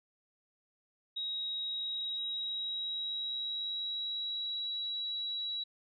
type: tone with pitch glide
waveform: sine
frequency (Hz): 3806 to 3897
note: A#7 to B7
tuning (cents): +35 to -24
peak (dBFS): -34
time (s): 1.16-5.64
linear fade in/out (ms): 10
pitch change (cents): +41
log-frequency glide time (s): 1.6-4.69
effects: none